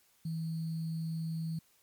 sine tone with sample-and-hold, 162.3 Hz, E3, 27 cents flat, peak -33 dBFS, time 0.25-1.59 s, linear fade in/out 5 ms, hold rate 4410 Hz, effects white hiss -68 dBFS RMS until 1.82 s + MP3 96 kbps

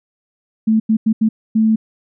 sine tone bursts at uneven times, 220 Hz, A3, in tune, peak -10 dBFS, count 5, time 0.67-0.8 / 0.89-0.97 / 1.06-1.13 / 1.21-1.29 / 1.55-1.76 s, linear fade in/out 10 ms, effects none

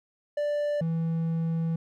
triangle tone pair in turn, 587.3 / 164.24 Hz, D5 / E3, 0 / -6 cents, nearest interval octave + minor seventh, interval 2206 cents, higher first, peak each -23 dBFS, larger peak neither, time 0.37-0.81 / 0.81-1.76 s, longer second, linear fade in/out 5 ms, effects none

